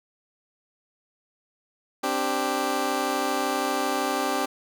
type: chord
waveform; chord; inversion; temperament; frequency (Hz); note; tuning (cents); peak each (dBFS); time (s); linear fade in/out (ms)
15% pulse; C suspended second; none; just; 261.6 / 294.3 / 392.4; C4 / D4 / G4; 0 / +4 / +2; -23; 2.03-4.46; 10
effects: none